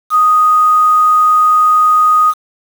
sine tone with quantisation, 1244.5 Hz, D#6, in tune, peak -6 dBFS, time 0.1-2.34 s, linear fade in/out 50 ms, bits 5, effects none

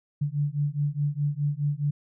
sine beating tone pair, 143.2 / 148 Hz, D3 / D3, -43 / +14 cents, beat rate 4.8 Hz, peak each -27 dBFS, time 0.21-1.91 s, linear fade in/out 10 ms, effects none

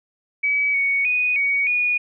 sine tone with pitch steps, 2280 / 2230 / 2482 / 2245 / 2455 Hz, C#7 / C#7 / D#7 / C#7 / D#7, +48 / +10 / -5 / +21 / -24 cents, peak -17 dBFS, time 0.43-1.98 s, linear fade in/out 10 ms, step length 310 ms, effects none

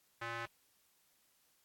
square tone with band-pass filter, 116.54 Hz, A#2, in tune, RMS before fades -42 dBFS, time 0.21-0.46 s, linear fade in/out 10 ms, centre 1600 Hz, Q 1.5, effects white hiss -73 dBFS RMS until 1.64 s + AAC 64 kbps

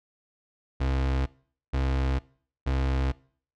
35% pulse tone bursts, 66.4 Hz, C2, 26 cents sharp, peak -22 dBFS, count 3, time 0.8-3.12 s, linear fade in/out 10 ms, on 460 ms, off 470 ms, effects noise-tail reverb RT60 0.5 s tail -22 dB re dry + low-pass 4000 Hz 12 dB/octave

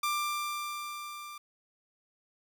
sawtooth tone with level ramp, 1185 Hz, D6, 15 cents sharp, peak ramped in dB -24 to -39 dBFS, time 0.03-1.38 s, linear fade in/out 5 ms, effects 10-bit

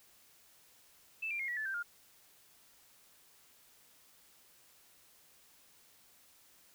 sine tone with pitch steps, 2637 / 2377 / 2142 / 1930.4 / 1739.8 / 1568 / 1413.1 Hz, E7 / D7 / C7 / B6 / A6 / G6 / F6, 0 / +20 / +40 / -40 / -20 / 0 / +20 cents, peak -35 dBFS, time 1.22-1.829 s, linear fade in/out 10 ms, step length 87 ms, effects white hiss -64 dBFS RMS until 6.74 s

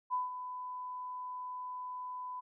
sine tone with ADSR envelope, 1001 Hz, B5, 23 cents sharp, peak -29 dBFS, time 0.1-2.41 s, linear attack 36 ms, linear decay 160 ms, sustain -10 dB, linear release 18 ms, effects none

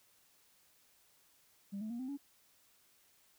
sine tone with pitch steps, 199 / 217 / 236.7 / 258.1 / 281.4 Hz, G3 / A3 / A#3 / C4 / C#4, +26 / -24 / +27 / -23 / +26 cents, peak -37 dBFS, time 1.72-2.175 s, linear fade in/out 20 ms, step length 91 ms, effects tanh soft clip ceiling -36 dBFS + white hiss -69 dBFS RMS until 3.38 s

